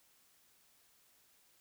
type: silence
effects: white hiss -69 dBFS RMS until 1.6 s